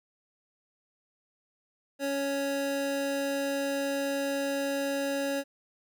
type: tone pair together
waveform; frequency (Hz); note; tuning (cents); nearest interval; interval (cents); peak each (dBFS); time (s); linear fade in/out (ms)
square; 278.8 / 555; C#4 / C#5; +10 / +2; octave; 1192; -33 / -31; 1.99-5.44; 50
effects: none